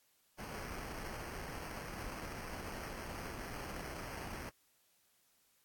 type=noise with sample-and-hold; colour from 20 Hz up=pink; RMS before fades=-45 dBFS; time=0.38-4.5 s; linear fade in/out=10 ms; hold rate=3675 Hz; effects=white hiss -73 dBFS RMS until 5.64 s + AAC 64 kbps